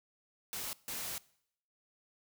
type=noise bursts at uneven times; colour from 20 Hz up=white; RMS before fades=-40 dBFS; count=2; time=0.53-0.73 / 0.88-1.18 s; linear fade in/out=0 ms; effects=noise-tail reverb RT60 0.7 s tail -22 dB re dry